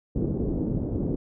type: low-pass noise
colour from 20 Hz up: white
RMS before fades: -27 dBFS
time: 0.15-1.16 s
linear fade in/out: 10 ms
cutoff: 360 Hz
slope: 24 dB/octave
effects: none